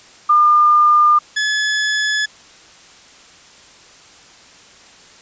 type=tone pair in turn; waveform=sine / sawtooth; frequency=1205 / 1710.5 Hz; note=D6 / A6; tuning=+44 / -49 cents; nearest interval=tritone; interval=607 cents; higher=second; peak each=-8 / -12 dBFS; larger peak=first; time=0.29-1.19 / 1.36-2.26 s; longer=neither; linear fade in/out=10 ms; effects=white hiss -44 dBFS RMS until 5.21 s + resampled to 16000 Hz